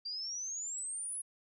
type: exponential sweep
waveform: sine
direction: up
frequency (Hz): 4681 to 10548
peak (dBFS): -37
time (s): 0.05-1.22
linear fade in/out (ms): 10
effects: none